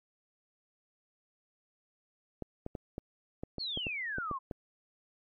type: clicks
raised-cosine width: 2 ms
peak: -24 dBFS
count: 11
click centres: 2.423 / 2.664 / 2.752 / 2.981 / 3.435 / 3.583 / 3.774 / 3.868 / 4.184 / 4.313 / 4.512 s
type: exponential sweep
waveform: sine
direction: down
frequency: 4500 to 1021 Hz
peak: -34 dBFS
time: 3.59-4.39 s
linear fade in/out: 20 ms
effects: MP3 32 kbps